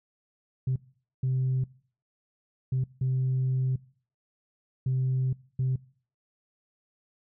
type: tone bursts at uneven times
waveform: sine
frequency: 130 Hz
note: C3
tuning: 11 cents flat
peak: -22 dBFS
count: 6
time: 0.67-0.76 / 1.23-1.64 / 2.72-2.84 / 3.01-3.76 / 4.86-5.33 / 5.59-5.76 s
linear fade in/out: 5 ms
effects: noise-tail reverb RT60 0.5 s tail -23 dB re dry + tanh soft clip ceiling -21 dBFS